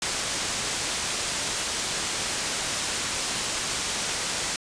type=low-pass noise; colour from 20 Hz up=white; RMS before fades=-29 dBFS; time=0.02-4.56 s; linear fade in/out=2 ms; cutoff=8700 Hz; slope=24 dB/octave; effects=resampled to 22050 Hz